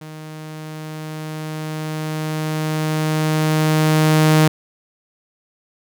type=tone with level ramp; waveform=sawtooth; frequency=155.56 Hz; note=D#3; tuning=in tune; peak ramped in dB=-29 to -6 dBFS; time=0.01-4.48 s; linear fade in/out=5 ms; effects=none